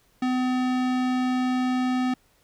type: tone with low-pass filter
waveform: square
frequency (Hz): 253.6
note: B3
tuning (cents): +46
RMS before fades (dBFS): -24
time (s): 0.22-2.14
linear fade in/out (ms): 5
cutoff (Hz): 4500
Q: 0.53
effects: pink hiss -63 dBFS RMS until 2.43 s